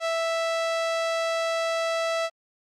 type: tone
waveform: sawtooth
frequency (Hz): 659.3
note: E5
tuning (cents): 0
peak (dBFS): -20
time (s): 0-2.3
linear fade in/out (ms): 50
effects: low-pass 6000 Hz 12 dB/octave + Opus 48 kbps